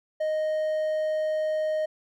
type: tone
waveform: triangle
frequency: 621 Hz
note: D#5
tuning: 3 cents flat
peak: -22 dBFS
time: 0.2-1.86 s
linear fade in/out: 10 ms
effects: none